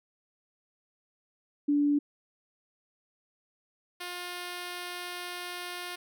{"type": "tone pair in turn", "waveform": ["sine", "5% pulse"], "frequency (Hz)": [290, 355.2], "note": ["D4", "F4"], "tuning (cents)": [-22, 29], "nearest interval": "major third", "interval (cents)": 351, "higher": "second", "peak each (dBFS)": [-22, -25], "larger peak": "first", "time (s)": [[1.68, 1.99], [4, 5.96]], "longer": "second", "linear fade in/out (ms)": 10, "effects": []}